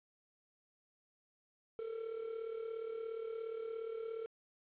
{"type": "tone with amplitude modulation", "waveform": "triangle", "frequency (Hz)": 450.7, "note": "A4", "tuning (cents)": 42, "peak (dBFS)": -35, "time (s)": [1.79, 4.26], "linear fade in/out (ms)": 0, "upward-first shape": "sine", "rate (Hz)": 37.1, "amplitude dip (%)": 65, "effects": ["resampled to 8000 Hz", "11-bit"]}